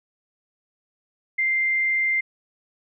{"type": "tone", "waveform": "sine", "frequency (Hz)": 2093, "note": "C7", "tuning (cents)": 0, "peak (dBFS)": -19, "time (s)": [1.38, 2.21], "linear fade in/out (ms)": 10, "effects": []}